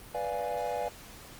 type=chord; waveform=triangle; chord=B diminished seventh; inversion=none; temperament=equal; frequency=493.9 / 587.3 / 698.5 / 830.6 Hz; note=B4 / D5 / F5 / Ab5; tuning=0 / 0 / 0 / 0 cents; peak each=-34 dBFS; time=0.14-0.89 s; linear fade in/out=10 ms; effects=pink hiss -49 dBFS RMS until 1.39 s + Opus 32 kbps